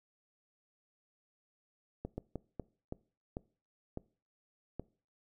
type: slowing click train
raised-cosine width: 2 ms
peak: -25 dBFS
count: 8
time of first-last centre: 2.05-4.796 s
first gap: 130 ms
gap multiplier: 1.36
effects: noise-tail reverb RT60 0.4 s tail -22 dB re dry